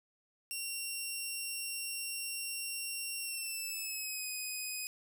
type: tone with pitch glide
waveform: 10% pulse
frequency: 2748 to 2505 Hz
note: F7 to D#7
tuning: -29 to +11 cents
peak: -29 dBFS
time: 0.51-4.87 s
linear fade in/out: 0 ms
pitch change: -160 cents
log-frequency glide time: 3.19-4.28 s
effects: 11-bit